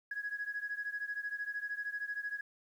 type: beating tone pair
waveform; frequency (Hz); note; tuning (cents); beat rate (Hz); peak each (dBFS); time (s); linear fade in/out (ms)
sine; 1663 / 1676; G#6 / G#6; +2 / +15; 13; -38 / -40; 0.11-2.41; 5
effects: tanh soft clip ceiling -29 dBFS + 11-bit